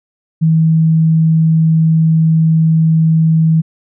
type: tone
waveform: sine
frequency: 160.8 Hz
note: E3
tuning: 43 cents flat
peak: -7 dBFS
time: 0.41-3.62 s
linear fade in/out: 20 ms
effects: none